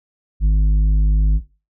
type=tone with tanh clipping; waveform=triangle; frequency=51.5 Hz; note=G#1; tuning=14 cents flat; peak=-12 dBFS; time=0.4-1.41 s; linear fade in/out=50 ms; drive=11 dB; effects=noise-tail reverb RT60 0.3 s tail -17 dB re dry